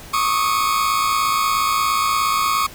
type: tone cluster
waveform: 40% pulse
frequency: 1104 / 1213 / 1270 Hz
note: C#6 / D#6 / D#6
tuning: -7 / -44 / +35 cents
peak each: -18 / -22 / -23 dBFS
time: 0.13-2.67 s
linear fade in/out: 10 ms
effects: pink hiss -39 dBFS RMS until 2.74 s